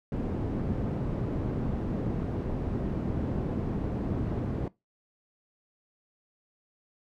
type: low-pass noise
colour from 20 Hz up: white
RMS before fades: -31 dBFS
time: 0.12-4.68 s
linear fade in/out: 2 ms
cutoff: 260 Hz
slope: 12 dB/octave
effects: noise-tail reverb RT60 0.2 s tail -20 dB re dry